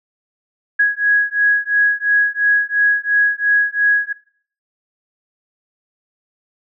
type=beating tone pair; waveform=sine; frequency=1661.2 / 1664.1 Hz; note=G#6 / G#6; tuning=0 / +3 cents; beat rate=2.9 Hz; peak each=-15 dBFS; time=0.79-4.13 s; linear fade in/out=10 ms; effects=noise-tail reverb RT60 0.5 s tail -18 dB re dry